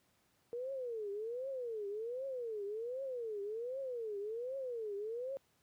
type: tone with vibrato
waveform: sine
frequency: 466.2 Hz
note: A#4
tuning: in tune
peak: -38 dBFS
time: 0.53-5.37 s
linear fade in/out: 0 ms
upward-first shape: triangle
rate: 1.3 Hz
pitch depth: 290 cents each way
effects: pink hiss -74 dBFS RMS until 5.62 s + high-pass 80 Hz 12 dB/octave